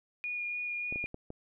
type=tone with vibrato; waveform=sine; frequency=2439 Hz; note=D#7; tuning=35 cents flat; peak=-33 dBFS; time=0.24-1.06 s; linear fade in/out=0 ms; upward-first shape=sine; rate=3.4 Hz; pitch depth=11 cents each way
type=clicks; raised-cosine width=2 ms; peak=-28 dBFS; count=5; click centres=0.925 / 0.959 / 1.041 / 1.144 / 1.304 s
effects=none